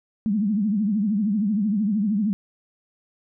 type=tone with vibrato; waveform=sine; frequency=207.8 Hz; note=G#3; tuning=1 cent sharp; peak=-19 dBFS; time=0.26-2.33 s; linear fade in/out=0 ms; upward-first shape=triangle; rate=13 Hz; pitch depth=170 cents each way; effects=none